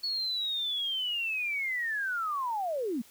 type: linear sweep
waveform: sine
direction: down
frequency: 4414 to 209.7 Hz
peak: -29 dBFS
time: 0.03-3.02 s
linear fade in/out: 10 ms
effects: white hiss -57 dBFS RMS until 3.1 s